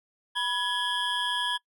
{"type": "tone cluster", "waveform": "triangle", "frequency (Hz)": [981, 1681, 3166, 3355], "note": ["B5", "G#6", "G7", "G#7"], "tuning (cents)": [-12, 20, 17, 17], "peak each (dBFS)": -30, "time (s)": [0.35, 1.58], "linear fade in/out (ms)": 20, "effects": ["noise-tail reverb RT60 0.1 s tail -24 dB re dry"]}